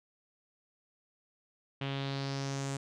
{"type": "tone with low-pass filter sweep", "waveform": "sawtooth", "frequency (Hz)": 137.5, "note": "C#3", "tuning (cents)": -14, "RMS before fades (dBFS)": -36, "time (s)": [1.81, 2.77], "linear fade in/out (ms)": 5, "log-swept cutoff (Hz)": [3000, 7900], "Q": 3.3, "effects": []}